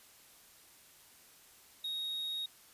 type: tone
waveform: triangle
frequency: 3757 Hz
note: A#7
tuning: 13 cents sharp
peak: -34 dBFS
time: 1.84-2.46 s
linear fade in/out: 5 ms
effects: white hiss -60 dBFS RMS until 2.73 s + resampled to 32000 Hz